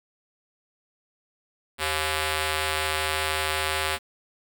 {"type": "ring-modulated tone", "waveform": "5% pulse", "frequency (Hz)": 311.1, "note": "D#4", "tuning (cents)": 0, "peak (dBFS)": -10, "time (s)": [1.78, 3.99], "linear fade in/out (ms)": 50, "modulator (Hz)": 232, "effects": ["7-bit"]}